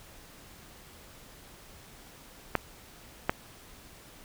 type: clicks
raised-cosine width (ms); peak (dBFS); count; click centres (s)
0.5; -9; 2; 2.553 / 3.295
effects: pink hiss -52 dBFS RMS until 4.24 s